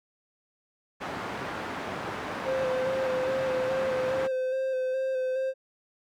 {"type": "band-pass noise", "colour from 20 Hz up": "white", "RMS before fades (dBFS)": -35, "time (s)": [1, 4.28], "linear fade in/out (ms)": 20, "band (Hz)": [100, 1300], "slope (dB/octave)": 12}
{"type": "tone with vibrato", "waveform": "triangle", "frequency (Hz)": 521, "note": "C5", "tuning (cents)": -7, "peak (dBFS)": -24, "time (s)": [2.44, 5.54], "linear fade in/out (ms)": 50, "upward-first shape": "square", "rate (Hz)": 2.4, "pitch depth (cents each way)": 20}
{"effects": []}